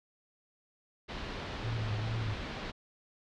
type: low-pass noise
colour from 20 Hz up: pink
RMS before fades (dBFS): -40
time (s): 1.08-2.72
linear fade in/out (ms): 20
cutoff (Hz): 4300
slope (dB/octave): 24
type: tone with vibrato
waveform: sine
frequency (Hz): 110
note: A2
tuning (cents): 0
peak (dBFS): -32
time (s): 1.63-2.35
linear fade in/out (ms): 20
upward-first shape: sine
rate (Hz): 2.5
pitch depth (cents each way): 62
effects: none